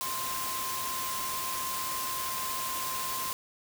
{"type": "tone in noise", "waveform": "sine", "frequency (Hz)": 1046.5, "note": "C6", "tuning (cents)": 0, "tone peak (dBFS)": -35, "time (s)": [0.01, 3.33], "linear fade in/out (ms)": 0, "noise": "white", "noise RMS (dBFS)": -35, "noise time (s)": [0.01, 3.33], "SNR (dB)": -3, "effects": []}